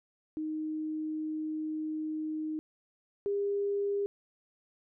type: tone pair in turn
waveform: sine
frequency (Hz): 310.8 / 403.1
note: D#4 / G4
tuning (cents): -2 / +48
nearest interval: perfect fourth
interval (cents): 450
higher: second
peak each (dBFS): -32 / -28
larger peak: second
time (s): 0.37-2.59 / 3.26-4.06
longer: first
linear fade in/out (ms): 0
effects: none